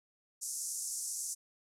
pink band-pass noise, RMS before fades -39 dBFS, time 0.41-1.35 s, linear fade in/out 20 ms, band 5800 to 11000 Hz, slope 48 dB/octave, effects none

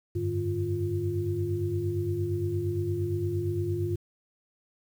sine tone cluster, 92.7 / 101.4 / 149.8 / 349.9 Hz, F#2 / G#2 / D3 / F4, +4 / -41 / +35 / +3 cents, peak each -35 / -30 / -37 / -30 dBFS, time 0.15-3.96 s, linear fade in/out 10 ms, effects 9-bit

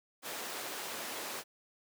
pink high-pass noise, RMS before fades -41 dBFS, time 0.22-1.44 s, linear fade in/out 50 ms, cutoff 400 Hz, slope 12 dB/octave, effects none

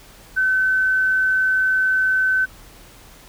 sine tone, 1524 Hz, G6, 49 cents flat, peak -15 dBFS, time 0.36-2.46 s, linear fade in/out 20 ms, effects added 41 Hz sine -48 dBFS peak until 3.28 s + pink hiss -46 dBFS RMS until 3.28 s

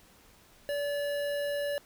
square tone with notch filter, 575 Hz, D5, 37 cents flat, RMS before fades -32 dBFS, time 0.69-1.78 s, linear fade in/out 0 ms, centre 7100 Hz, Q 0.98, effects pink hiss -59 dBFS RMS until 1.85 s

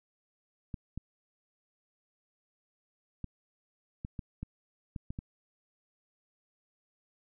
clicks, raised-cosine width 5 ms, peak -25 dBFS, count 9, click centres 0.742 / 0.976 / 3.243 / 4.049 / 4.192 / 4.43 / 4.962 / 5.105 / 5.189 s, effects none

